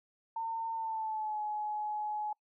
sine tone with pitch glide, 906 to 845.3 Hz, A#5 to G#5, -50 to +30 cents, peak -33 dBFS, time 0.36-2.33 s, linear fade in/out 5 ms, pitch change -120 cents, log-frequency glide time 0.74-1.41 s, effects noise-tail reverb RT60 0.1 s tail -26 dB re dry

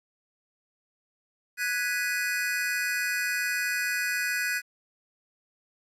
square chord, G# minor seventh, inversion third, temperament equal, 1480 / 1661.2 / 1975.5 / 2489 Hz, F#6 / G#6 / B6 / D#7, 0 / 0 / 0 / 0 cents, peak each -32 / -32 / -34 / -34 dBFS, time 1.57-4.62 s, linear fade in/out 50 ms, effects resampled to 32000 Hz + 10-bit

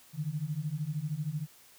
sine beating tone pair, 144.3 / 157.3 Hz, D3 / D#3, -30 / +19 cents, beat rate 13 Hz, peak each -35 / -34 dBFS, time 0.13-1.47 s, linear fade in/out 50 ms, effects white hiss -58 dBFS RMS until 1.78 s

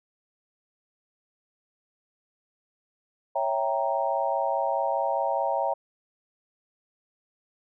sine chord, C# diminished seventh, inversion none, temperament equal, 554.4 / 659.3 / 784 / 932.3 Hz, C#5 / E5 / G5 / Bb5, 0 / 0 / 0 / 0 cents, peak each -29 dBFS, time 3.35-5.74 s, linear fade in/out 10 ms, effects none

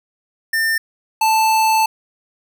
square tone pair in turn, 1800 / 880.5 Hz, A6 / A5, +39 / +1 cents, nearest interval octave, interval 1238 cents, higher first, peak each -16 / -13 dBFS, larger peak second, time 0.53-0.78 / 1.21-1.86 s, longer second, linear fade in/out 5 ms, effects none

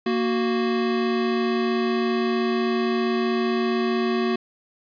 square tone pair together, 233.1 / 370 Hz, A#3 / F#4, 0 / 0 cents, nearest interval minor sixth, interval 800 cents, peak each -24 dBFS, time 0.06-4.36 s, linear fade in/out 5 ms, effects resampled to 11025 Hz + 9-bit

